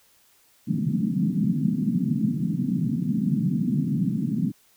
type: band-pass noise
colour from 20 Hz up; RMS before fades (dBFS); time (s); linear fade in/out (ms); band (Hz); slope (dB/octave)
white; -24; 0.67-4.52; 20; 140 to 250; 48
effects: white hiss -60 dBFS RMS until 4.76 s